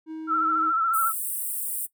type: tone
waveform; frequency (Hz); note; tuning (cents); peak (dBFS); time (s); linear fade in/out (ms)
triangle; 317.2; D#4; +33; -30; 0.06-0.73; 50
type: tone with vibrato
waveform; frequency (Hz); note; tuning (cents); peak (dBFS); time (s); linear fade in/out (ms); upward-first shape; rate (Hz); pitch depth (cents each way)
sine; 1334; E6; +20; -20; 0.27-1.13; 50; sine; 14; 52
type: high-pass noise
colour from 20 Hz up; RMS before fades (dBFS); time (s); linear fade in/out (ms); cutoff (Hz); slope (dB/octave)
pink; -30; 0.93-1.87; 20; 8300; 96
effects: noise-tail reverb RT60 0.1 s tail -18 dB re dry